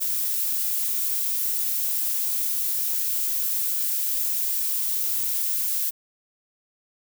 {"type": "noise", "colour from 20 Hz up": "violet", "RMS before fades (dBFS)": -25, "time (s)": [0, 5.91], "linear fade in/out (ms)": 20, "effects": []}